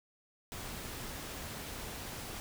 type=noise; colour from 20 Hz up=pink; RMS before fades=-43 dBFS; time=0.52-2.4 s; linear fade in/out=0 ms; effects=none